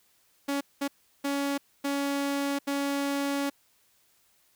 sawtooth tone bursts at uneven times, 280.7 Hz, C#4, 22 cents sharp, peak -23 dBFS, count 5, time 0.48-0.61 / 0.81-0.88 / 1.24-1.58 / 1.84-2.59 / 2.67-3.5 s, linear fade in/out 10 ms, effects white hiss -66 dBFS RMS until 4.55 s

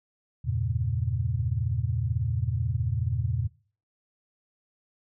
sine chord, E diminished seventh, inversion none, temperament equal, 82.41 / 98 / 116.54 / 138.59 Hz, E2 / G2 / Bb2 / Db3, 0 / 0 / 0 / 0 cents, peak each -31 / -32 / -28 / -33 dBFS, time 0.44-3.48 s, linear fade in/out 20 ms, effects noise-tail reverb RT60 0.4 s tail -20 dB re dry

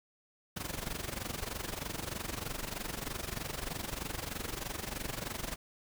pink noise with amplitude modulation, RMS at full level -36 dBFS, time 0.56-5.56 s, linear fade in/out 10 ms, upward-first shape sine, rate 23.2 Hz, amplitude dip 80%, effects none

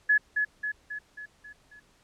sine tone with echo, 1700 Hz, G#6, 40 cents sharp, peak -18 dBFS, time 0.09-0.18 s, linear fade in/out 10 ms, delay 270 ms, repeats 6, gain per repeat -5 dB, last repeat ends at 1.8 s, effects pink hiss -63 dBFS RMS until 2.03 s + low-pass 9000 Hz 12 dB/octave

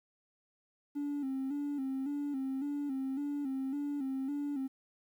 triangle tone with vibrato, 277.2 Hz, C#4, in tune, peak -30 dBFS, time 0.95-4.68 s, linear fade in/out 20 ms, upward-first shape square, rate 1.8 Hz, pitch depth 68 cents each way, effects tanh soft clip ceiling -29 dBFS + 11-bit

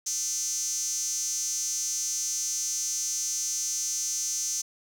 sawtooth tone with high-pass filter, 300 Hz, D4, 37 cents sharp, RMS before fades -30 dBFS, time 0.06-4.62 s, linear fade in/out 10 ms, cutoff 6200 Hz, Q 9.3, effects none

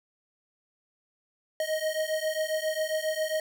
square beating tone pair, 622.3 / 629.7 Hz, D#5 / D#5, 0 / +21 cents, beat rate 7.4 Hz, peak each -31 dBFS, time 1.6-3.4 s, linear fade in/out 2 ms, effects none

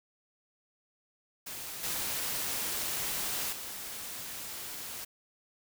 white noise with level steps, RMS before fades -41 / -34 / -41 dBFS, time 1.46-5.05 s, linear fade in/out 10 ms, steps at 1.83 / 3.52 s, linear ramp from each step 10 ms, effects none

